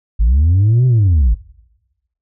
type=linear two-way sweep; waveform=sine; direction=up then down; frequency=47.93 to 130 to 47.93 Hz; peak=-6 dBFS; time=0.19-1.35 s; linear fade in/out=20 ms; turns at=0.86 s; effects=noise-tail reverb RT60 1.0 s tail -23 dB re dry + tanh soft clip ceiling -7 dBFS